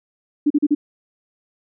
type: tone bursts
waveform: sine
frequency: 293.7 Hz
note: D4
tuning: in tune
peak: -12 dBFS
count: 4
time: 0.46-0.75 s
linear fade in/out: 10 ms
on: 44 ms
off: 38 ms
effects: none